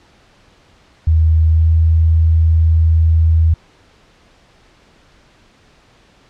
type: tone with pitch glide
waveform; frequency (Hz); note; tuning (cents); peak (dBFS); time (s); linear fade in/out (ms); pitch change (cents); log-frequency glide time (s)
sine; 79.9 to 80.97; D#2 to E2; +47 to -30; -8; 1.07-3.54; 5; +23; 1.49-1.68
effects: pink hiss -50 dBFS RMS until 6.29 s + low-pass 5000 Hz 12 dB/octave